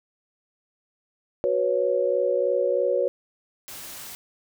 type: chord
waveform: sine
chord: F# suspended fourth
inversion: none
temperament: equal with one note detuned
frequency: 370 / 491.3 / 554.4 Hz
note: F#4 / B4 / C#5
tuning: 0 / -9 / 0 cents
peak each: -27 / -24 / -23 dBFS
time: 1.44-3.08 s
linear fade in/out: 0 ms
type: noise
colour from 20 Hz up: white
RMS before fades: -39 dBFS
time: 3.68-4.15 s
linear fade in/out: 0 ms
effects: none